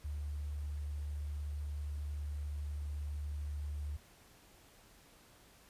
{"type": "tone with sample-and-hold", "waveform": "sine", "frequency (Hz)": 73.5, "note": "D2", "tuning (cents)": 2, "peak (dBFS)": -37, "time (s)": [0.04, 3.97], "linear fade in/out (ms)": 10, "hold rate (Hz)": 8820, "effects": ["pink hiss -62 dBFS RMS until 5.69 s", "resampled to 32000 Hz"]}